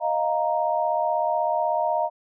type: chord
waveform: sine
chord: Eb suspended second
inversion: none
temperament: equal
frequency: 622.3 / 698.5 / 932.3 Hz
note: Eb5 / F5 / Bb5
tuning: 0 / 0 / 0 cents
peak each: -25 dBFS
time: 0-2.1 s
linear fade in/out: 50 ms
effects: none